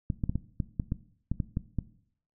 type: clicks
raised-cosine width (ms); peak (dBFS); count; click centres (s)
5; -16; 11; 0.102 / 0.238 / 0.295 / 0.356 / 0.602 / 0.798 / 0.921 / 1.316 / 1.402 / 1.571 / 1.787
effects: noise-tail reverb RT60 0.6 s tail -17 dB re dry